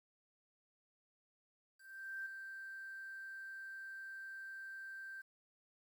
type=tone with ADSR envelope; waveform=sine; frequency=1568 Hz; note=G6; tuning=in tune; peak=-40 dBFS; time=1.77-5.22 s; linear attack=490 ms; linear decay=5 ms; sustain=-6 dB; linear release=12 ms; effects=11-bit